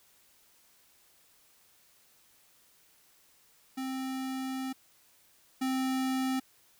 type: tone pair in turn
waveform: square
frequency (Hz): 262.8 / 261.7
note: C4 / C4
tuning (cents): +8 / 0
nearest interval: unison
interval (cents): 8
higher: first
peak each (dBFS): -34 / -29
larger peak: second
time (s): 3.77-4.73 / 5.61-6.4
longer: first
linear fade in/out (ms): 10
effects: white hiss -64 dBFS RMS until 6.79 s